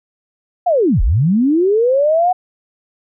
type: linear two-way sweep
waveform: sine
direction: down then up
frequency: 743 to 30.93 to 743 Hz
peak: -10 dBFS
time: 0.66-2.33 s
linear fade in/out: 10 ms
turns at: 1.02 s
effects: none